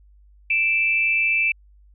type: tone pair together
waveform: sine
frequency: 2349 / 2635 Hz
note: D7 / E7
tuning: 0 / -1 cents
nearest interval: major second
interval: 199 cents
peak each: -20 dBFS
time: 0.5-1.52 s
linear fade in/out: 5 ms
effects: added 50 Hz sine -49 dBFS peak until 1.94 s